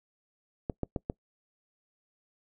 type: clicks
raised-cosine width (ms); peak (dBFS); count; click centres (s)
2; -17; 4; 0.698 / 0.833 / 0.962 / 1.099
effects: noise-tail reverb RT60 0.1 s tail -24 dB re dry